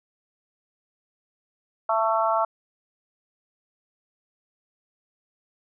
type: harmonic tone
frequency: 222.6 Hz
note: A3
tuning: 20 cents sharp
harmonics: 3 / 4 / 5 / 6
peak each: -24 / -25 / -26 / -27 dBFS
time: 1.89-2.45 s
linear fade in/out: 5 ms
effects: none